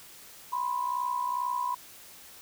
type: tone pair together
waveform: sine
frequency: 984.2 / 1046.5 Hz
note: B5 / C6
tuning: -6 / 0 cents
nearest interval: minor second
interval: 106 cents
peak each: -29 / -33 dBFS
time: 0.52-1.75 s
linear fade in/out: 10 ms
effects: white hiss -50 dBFS RMS until 2.41 s